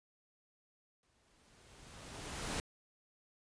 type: noise with exponential growth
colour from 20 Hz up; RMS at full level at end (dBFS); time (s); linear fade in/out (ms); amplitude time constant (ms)
pink; -37; 1.03-2.6; 1; 340
effects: resampled to 22050 Hz